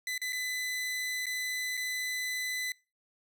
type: tone with dropouts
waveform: sawtooth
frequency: 2006 Hz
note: B6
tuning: 26 cents sharp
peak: -29 dBFS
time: 0.07-2.72 s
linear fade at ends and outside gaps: 2 ms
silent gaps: 0.179-0.216 / 0.324-0.329 / 1.258-1.266 / 1.77-1.774 s
effects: noise-tail reverb RT60 0.3 s tail -23 dB re dry